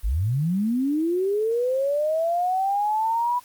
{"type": "linear sweep", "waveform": "sine", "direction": "up", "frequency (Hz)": [42.26, 987.8], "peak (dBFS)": -20, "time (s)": [0.03, 3.4], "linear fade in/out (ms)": 20, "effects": ["white hiss -52 dBFS RMS until 3.44 s", "Opus 32 kbps"]}